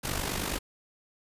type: noise with amplitude modulation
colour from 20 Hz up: pink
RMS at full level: -29 dBFS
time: 0.03-0.59 s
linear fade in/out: 20 ms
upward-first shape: sine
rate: 49.5 Hz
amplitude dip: 65%
effects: resampled to 32000 Hz